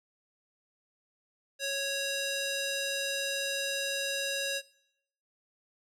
square tone with band-pass filter, 553 Hz, C#5, 4 cents flat, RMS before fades -33 dBFS, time 1.59-4.62 s, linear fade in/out 50 ms, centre 4800 Hz, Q 0.69, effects noise-tail reverb RT60 0.8 s tail -22 dB re dry

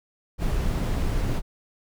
brown noise, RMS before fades -24 dBFS, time 0.38-1.42 s, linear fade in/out 50 ms, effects none

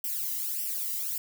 violet noise with flanger, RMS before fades -32 dBFS, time 0.04-1.18 s, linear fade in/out 2 ms, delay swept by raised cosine 0.37 to 1.04 ms, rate 1.7 Hz, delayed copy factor +0.9, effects none

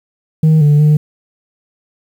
sine tone with pitch steps, 157.2 / 147.3 / 151.1 Hz, D#3 / D3 / D3, +18 / +6 / +50 cents, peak -3 dBFS, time 0.43-0.97 s, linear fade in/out 5 ms, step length 180 ms, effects tanh soft clip ceiling -5 dBFS + 7-bit

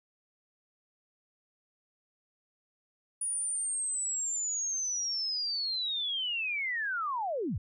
sine linear sweep, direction down, 9720 to 61.7 Hz, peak -30 dBFS, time 3.21-7.58 s, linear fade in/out 5 ms, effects none

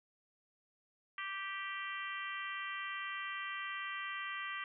harmonic tone, 391.2 Hz, G4, 4 cents flat, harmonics 3 / 4 / 5 / 6 / 7 / 8, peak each -44 / -47 / -43 / -49 / -49 / -50 dBFS, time 1.18-4.64 s, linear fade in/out 2 ms, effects none

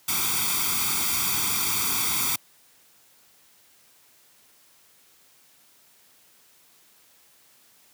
white noise with comb filter, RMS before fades -25 dBFS, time 0.08-2.36 s, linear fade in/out 5 ms, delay 0.86 ms, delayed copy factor +1, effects white hiss -58 dBFS RMS until 7.93 s + high-pass 80 Hz 12 dB/octave

